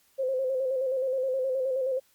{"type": "tone with vibrato", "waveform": "sine", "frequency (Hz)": 523.3, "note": "C5", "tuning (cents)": 0, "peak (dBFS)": -25, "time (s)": [0.18, 2], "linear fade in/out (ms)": 20, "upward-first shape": "square", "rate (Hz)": 9.5, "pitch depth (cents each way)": 43, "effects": ["white hiss -65 dBFS RMS until 2.14 s", "Opus 48 kbps"]}